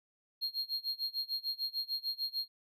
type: tone with tremolo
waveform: triangle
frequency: 4239 Hz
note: C8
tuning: 22 cents sharp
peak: -30 dBFS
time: 0.41-2.48 s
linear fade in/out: 20 ms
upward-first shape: sine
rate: 6.7 Hz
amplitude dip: 95%
effects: none